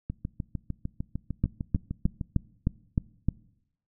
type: two click trains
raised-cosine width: 5 ms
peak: -11 / -19 dBFS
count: 7 / 15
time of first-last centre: 1.44-3.286 / 0.1-2.212 s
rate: 3.25 / 6.63 Hz
effects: noise-tail reverb RT60 0.8 s tail -23 dB re dry